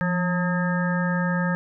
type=harmonic tone with a mistuned harmonic; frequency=180.2 Hz; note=F#3; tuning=45 cents flat; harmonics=1 / 3 / 5 / 7 / 9 / 10; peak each=-22 / -31 / -33 / -33 / -30 / -35 dBFS; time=0.01-1.55 s; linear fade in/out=0 ms; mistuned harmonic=1; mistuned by=-68 cents; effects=none